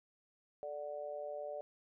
sine tone with amplitude modulation, 587.3 Hz, D5, in tune, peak -36 dBFS, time 0.63-1.61 s, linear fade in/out 0 ms, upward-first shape sine, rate 151 Hz, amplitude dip 90%, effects none

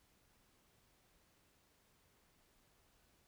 silence, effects pink hiss -73 dBFS RMS until 3.27 s

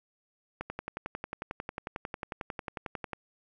click train, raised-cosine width 0.5 ms, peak -20 dBFS, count 29, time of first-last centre 0.61-3.133 s, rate 11.1 Hz, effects none

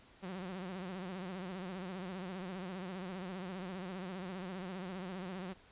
sawtooth tone with vibrato, 185 Hz, F#3, in tune, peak -37 dBFS, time 0.22-5.54 s, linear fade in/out 20 ms, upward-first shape sine, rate 15 Hz, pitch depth 98 cents each way, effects pink hiss -62 dBFS RMS until 5.71 s + resampled to 8000 Hz

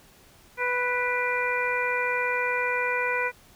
harmonic tone with a mistuned harmonic, 493.9 Hz, B4, in tune, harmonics 1 / 2 / 3 / 4 / 5, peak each -30 / -30 / -30 / -30 / -30 dBFS, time 0.57-3.32 s, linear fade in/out 50 ms, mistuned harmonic 5, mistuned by -52 cents, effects pink hiss -55 dBFS RMS until 3.55 s

